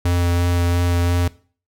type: tone with vibrato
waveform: square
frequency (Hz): 87.31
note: F2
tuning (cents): 0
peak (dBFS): -16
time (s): 0.05-1.28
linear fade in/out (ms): 5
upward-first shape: sine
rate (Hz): 2.9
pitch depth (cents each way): 11
effects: noise-tail reverb RT60 0.4 s tail -19 dB re dry